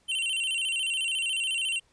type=tone with vibrato; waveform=square; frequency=2912 Hz; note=F#7; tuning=28 cents flat; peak=-27 dBFS; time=0.08-1.8 s; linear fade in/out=20 ms; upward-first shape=square; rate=14 Hz; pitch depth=97 cents each way; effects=pink hiss -66 dBFS RMS until 1.92 s + resampled to 22050 Hz